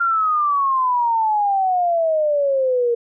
sine exponential sweep, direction down, 1396.9 to 466.2 Hz, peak -15 dBFS, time 0-2.95 s, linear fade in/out 10 ms, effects none

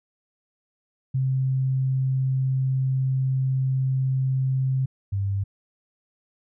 sine tone pair in turn, 131.9 / 98.81 Hz, C3 / G2, +14 / +14 cents, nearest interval perfect fourth, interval 500 cents, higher first, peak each -20 / -22 dBFS, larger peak first, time 1.14-4.86 / 5.12-5.44 s, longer first, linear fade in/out 10 ms, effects none

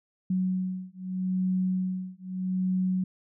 sine beating tone pair, 185 / 185.8 Hz, F#3 / F#3, 0 / +7 cents, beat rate 0.8 Hz, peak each -29 dBFS, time 0.3-3.04 s, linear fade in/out 5 ms, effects none

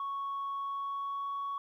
sine tone with pitch glide, 1108.7 to 1117.1 Hz, C#6 to C#6, 0 to +13 cents, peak -32 dBFS, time 0-1.58 s, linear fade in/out 2 ms, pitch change +13 cents, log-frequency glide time 0.53-1.32 s, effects tanh soft clip ceiling -31 dBFS + 12-bit

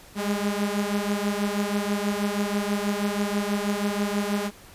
sawtooth beating tone pair, 202.2 / 208.4 Hz, G#3 / G#3, -46 / +6 cents, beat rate 6.2 Hz, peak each -22 / -24 dBFS, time 0.15-4.51 s, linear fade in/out 50 ms, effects pink hiss -49 dBFS RMS until 4.74 s + resampled to 32000 Hz

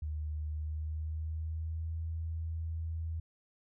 sine tone with pitch glide, 76.3 to 81.31 Hz, D#2 to E2, -33 to -23 cents, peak -34 dBFS, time 0.02-3.2 s, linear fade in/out 5 ms, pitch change +110 cents, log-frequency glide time 0.46-1.97 s, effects none

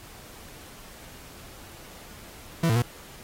40% pulse tone with pitch steps, 165.9 / 112.6 / 120 Hz, E3 / A2 / B2, +11 / +40 / -49 cents, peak -19 dBFS, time 2.63-2.822 s, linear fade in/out 5 ms, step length 64 ms, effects pink hiss -47 dBFS RMS until 3.23 s + AAC 48 kbps

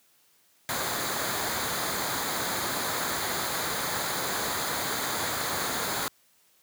pink noise with comb filter, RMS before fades -30 dBFS, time 0.69-6.08 s, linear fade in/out 0 ms, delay 0.36 ms, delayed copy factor -0.6, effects white hiss -64 dBFS RMS until 6.62 s + high-pass 100 Hz 12 dB/octave

